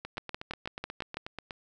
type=two click trains; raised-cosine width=0.3 ms; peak=-18 / -22 dBFS; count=7 / 13; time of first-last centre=0.18-1.17 / 0.05-1.508 s; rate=6.06 / 8.23 Hz; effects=none